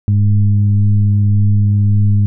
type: tone with frequency modulation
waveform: sine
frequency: 102.1 Hz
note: G#2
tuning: 29 cents flat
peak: -8 dBFS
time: 0.08-2.26 s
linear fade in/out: 0 ms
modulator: 103 Hz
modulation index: 0.54
effects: none